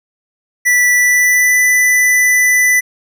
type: tone with pitch glide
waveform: square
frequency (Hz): 1967 to 1991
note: B6 to B6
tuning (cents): -7 to +14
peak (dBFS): -9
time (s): 0.65-2.81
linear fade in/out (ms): 20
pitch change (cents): +21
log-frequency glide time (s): 0.94-1.58
effects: none